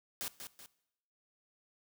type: noise with echo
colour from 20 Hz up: white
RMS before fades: -39 dBFS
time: 0.21-0.28 s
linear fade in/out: 0 ms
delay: 190 ms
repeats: 2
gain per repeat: -7 dB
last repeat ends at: 0.66 s
effects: noise-tail reverb RT60 0.8 s tail -19 dB re dry